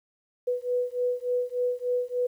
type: beating tone pair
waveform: sine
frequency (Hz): 492.1 / 495.5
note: B4 / B4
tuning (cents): -6 / +6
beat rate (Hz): 3.4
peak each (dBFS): -28 / -28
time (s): 0.47-2.27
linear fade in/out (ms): 10
effects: 10-bit